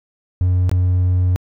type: tone with dropouts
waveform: triangle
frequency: 90.8 Hz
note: F#2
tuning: 32 cents flat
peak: -10 dBFS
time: 0.41-1.36 s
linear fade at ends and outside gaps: 0 ms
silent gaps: 0.694-0.715 s
effects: tanh soft clip ceiling -6 dBFS